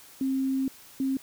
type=tone pair in turn; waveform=sine; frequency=266.5 / 267.4 Hz; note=C4 / C4; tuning=+32 / +38 cents; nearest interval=unison; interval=6 cents; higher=second; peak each=-24 / -24 dBFS; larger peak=neither; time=0.21-0.68 / 1-1.17 s; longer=first; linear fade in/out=2 ms; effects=white hiss -51 dBFS RMS until 1.22 s